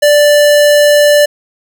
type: tone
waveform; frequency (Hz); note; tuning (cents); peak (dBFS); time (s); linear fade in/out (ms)
square; 587.3; D5; 0; -5; 0.02-1.26; 10
effects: none